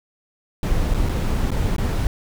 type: noise with dropouts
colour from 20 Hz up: brown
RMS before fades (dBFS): -20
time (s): 0.63-2.07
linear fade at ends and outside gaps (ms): 1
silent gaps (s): 0.939-0.944 / 1.089-1.093 / 1.506-1.516 / 1.764-1.782
effects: none